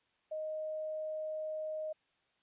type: tone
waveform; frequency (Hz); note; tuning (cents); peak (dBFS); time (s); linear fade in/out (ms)
sine; 622.3; D#5; 0; -36; 0.31-1.93; 10
effects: white hiss -75 dBFS RMS until 2.42 s + resampled to 8000 Hz